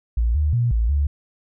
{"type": "tone with pitch steps", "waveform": "sine", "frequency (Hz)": [57.7, 75.3, 119.6, 56.2, 71.8], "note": ["A#1", "D2", "A#2", "A1", "D2"], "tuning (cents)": [-17, 44, 45, 37, -39], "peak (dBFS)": -16, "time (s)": [0.17, 1.07], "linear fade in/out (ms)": 5, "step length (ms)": 180, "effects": []}